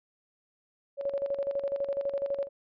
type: tone with tremolo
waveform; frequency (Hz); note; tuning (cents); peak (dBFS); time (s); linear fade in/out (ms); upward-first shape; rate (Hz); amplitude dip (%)
sine; 558; C#5; +11; -26; 0.97-2.49; 50; square; 12; 65
effects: resampled to 11025 Hz